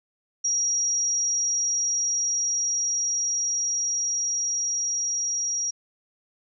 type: tone with level ramp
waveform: sine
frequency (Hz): 5690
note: F8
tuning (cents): +31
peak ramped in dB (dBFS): -21 to -24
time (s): 0.44-5.71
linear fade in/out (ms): 10
effects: none